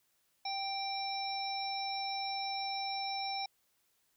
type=harmonic tone with a mistuned harmonic; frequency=784 Hz; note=G5; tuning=in tune; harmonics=1 / 3 / 5 / 7; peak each=-37 / -44 / -44 / -40 dBFS; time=0.45-3.46 s; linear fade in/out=5 ms; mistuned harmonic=7; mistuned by=-27 cents; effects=white hiss -75 dBFS RMS until 4.16 s